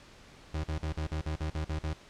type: tone bursts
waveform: 35% pulse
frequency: 77.78 Hz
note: D#2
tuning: in tune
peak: -29 dBFS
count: 10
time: 0.54-1.933 s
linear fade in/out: 5 ms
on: 97 ms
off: 47 ms
effects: pink hiss -54 dBFS RMS until 2.09 s + low-pass 6000 Hz 12 dB/octave